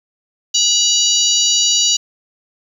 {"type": "harmonic tone with a mistuned harmonic", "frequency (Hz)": 971, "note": "B5", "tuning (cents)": -30, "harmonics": [3, 4, 5, 6, 7], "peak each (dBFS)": [-18, -18, -18, -18, -18], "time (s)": [0.54, 1.97], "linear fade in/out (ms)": 10, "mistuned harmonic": 5, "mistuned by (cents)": -85, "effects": ["7-bit"]}